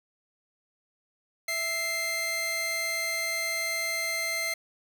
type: tone pair together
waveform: sawtooth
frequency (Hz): 658.1 / 2093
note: E5 / C7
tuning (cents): -3 / 0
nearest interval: octave + minor sixth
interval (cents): 2003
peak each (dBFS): -33 / -25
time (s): 1.48-4.54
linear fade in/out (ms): 5
effects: 9-bit